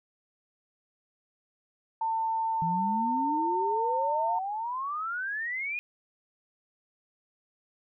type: tone with pitch glide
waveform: sine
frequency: 897 to 905.9 Hz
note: A5 to A#5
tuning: +33 to -50 cents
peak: -26 dBFS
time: 2.01-4.39 s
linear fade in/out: 5 ms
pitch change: +17 cents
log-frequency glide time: 2.8-3.16 s
type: exponential sweep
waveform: sine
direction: up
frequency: 161.7 to 2488 Hz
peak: -30 dBFS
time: 2.62-5.79 s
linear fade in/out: 0 ms
effects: none